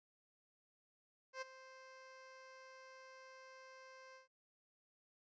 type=tone with ADSR envelope; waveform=15% pulse; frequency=523.3 Hz; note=C5; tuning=in tune; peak=-35 dBFS; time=1.33-4.28 s; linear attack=86 ms; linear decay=17 ms; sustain=-15 dB; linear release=130 ms; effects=resampled to 16000 Hz